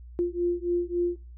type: beating tone pair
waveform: sine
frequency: 347.7 / 351.3 Hz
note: F4 / F4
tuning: -8 / +10 cents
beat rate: 3.6 Hz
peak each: -27 dBFS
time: 0.19-1.16 s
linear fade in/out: 0 ms
effects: noise-tail reverb RT60 0.3 s tail -18 dB re dry + added 60 Hz sine -42 dBFS peak until 1.37 s